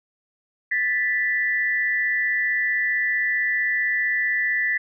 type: tone pair together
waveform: sine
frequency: 1760 / 1975.5 Hz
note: A6 / B6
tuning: 0 / 0 cents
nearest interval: major second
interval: 200 cents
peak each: -23 / -22 dBFS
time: 0.71-4.78 s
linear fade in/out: 10 ms
effects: none